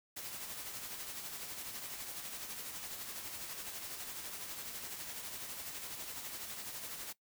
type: noise with tremolo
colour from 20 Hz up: white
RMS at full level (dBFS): -43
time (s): 0.16-7.13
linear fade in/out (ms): 10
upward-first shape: sine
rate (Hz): 12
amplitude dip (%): 40
effects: noise-tail reverb RT60 0.1 s tail -19 dB re dry